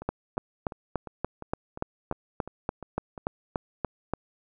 two click trains, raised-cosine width 1 ms, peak -13 / -24 dBFS, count 15 / 10, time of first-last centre 0.09-4.136 / 0.02-3.178 s, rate 3.46 / 2.85 Hz, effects none

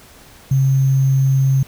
sine tone with sample-and-hold, 134.2 Hz, C3, 44 cents sharp, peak -11 dBFS, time 0.51-1.63 s, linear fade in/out 5 ms, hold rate 6300 Hz, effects pink hiss -44 dBFS RMS until 1.67 s

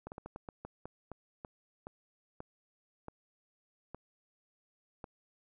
slowing click train, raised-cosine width 1 ms, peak -29 dBFS, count 15, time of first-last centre 0.07-5.042 s, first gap 49 ms, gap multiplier 1.27, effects none

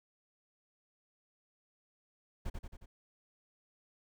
brown noise with echo, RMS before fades -36 dBFS, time 2.45-2.5 s, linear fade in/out 10 ms, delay 90 ms, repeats 4, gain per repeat -4 dB, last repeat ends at 2.86 s, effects none

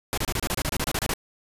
pink noise bursts, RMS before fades -26 dBFS, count 14, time 0.13-1.137 s, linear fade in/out 0 ms, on 45 ms, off 29 ms, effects resampled to 32000 Hz

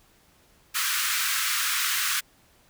pink high-pass noise, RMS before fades -26 dBFS, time 0.74-2.21 s, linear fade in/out 20 ms, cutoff 1200 Hz, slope 48 dB/octave, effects pink hiss -60 dBFS RMS until 2.69 s

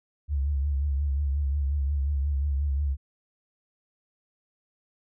sine tone with vibrato, 70.6 Hz, C#2, 32 cents sharp, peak -23 dBFS, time 0.28-2.97 s, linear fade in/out 50 ms, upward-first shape triangle, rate 5.6 Hz, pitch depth 89 cents each way, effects none

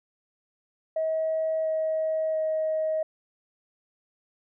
sine tone with pitch steps, 638 / 634 / 629.9 Hz, D#5 / D#5 / D#5, +43 / +32 / +21 cents, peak -23 dBFS, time 0.96-3.03 s, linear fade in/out 5 ms, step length 690 ms, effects tanh soft clip ceiling -19 dBFS

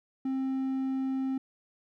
triangle tone, 265 Hz, C4, 22 cents sharp, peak -26 dBFS, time 0.25-1.38 s, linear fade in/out 5 ms, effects none

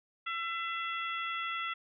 harmonic tone, 672 Hz, E5, 33 cents sharp, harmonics 2 / 3 / 4 / 5, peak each -36 / -39 / -41 / -43 dBFS, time 0.26-1.74 s, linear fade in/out 10 ms, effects none

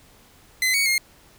sawtooth tone with pitch steps, 2039 / 2234 / 2135 Hz, C7 / C#7 / C7, -45 / +13 / +34 cents, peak -15 dBFS, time 0.62-0.98 s, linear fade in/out 2 ms, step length 120 ms, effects pink hiss -53 dBFS RMS until 1.38 s

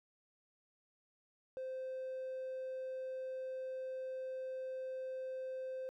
triangle tone, 520 Hz, C5, 11 cents flat, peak -37 dBFS, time 1.57-5.89 s, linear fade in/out 0 ms, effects tanh soft clip ceiling -35 dBFS

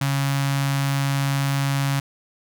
sawtooth tone with notch filter, 138.59 Hz, C#3, in tune, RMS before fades -22 dBFS, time 0.01-2 s, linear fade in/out 5 ms, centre 420 Hz, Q 0.63, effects none

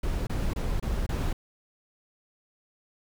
brown noise bursts, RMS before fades -28 dBFS, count 5, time 0.03-1.33 s, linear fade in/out 5 ms, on 240 ms, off 25 ms, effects none

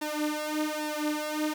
sawtooth tone with flanger, 303.2 Hz, D#4, 45 cents flat, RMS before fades -31 dBFS, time 0.01-1.54 s, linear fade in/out 10 ms, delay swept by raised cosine 1.1 to 4.8 ms, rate 1.2 Hz, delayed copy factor +0.95, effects 8-bit

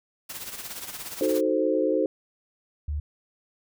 white noise with tremolo, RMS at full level -35 dBFS, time 0.29-1.41 s, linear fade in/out 10 ms, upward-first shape sine, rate 17 Hz, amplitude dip 60%
sine chord, D# diminished seventh, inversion none, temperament equal, 311.1 / 370 / 440 / 523.3 Hz, D#4 / F#4 / A4 / C5, 0 / 0 / 0 / 0 cents, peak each -26 / -28 / -27 / -25 dBFS, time 1.21-2.06 s, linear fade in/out 2 ms
sine tone, 74 Hz, D2, 14 cents sharp, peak -26 dBFS, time 2.88-3 s, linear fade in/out 5 ms
effects none

